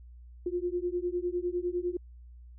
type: beating tone pair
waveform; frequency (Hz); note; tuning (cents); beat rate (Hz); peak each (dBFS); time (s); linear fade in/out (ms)
sine; 349.2 / 359.1; F4 / F4; 0 / +48; 9.9; -32 / -32; 0.46-1.97; 5
effects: added 60 Hz sine -47 dBFS peak until 2.58 s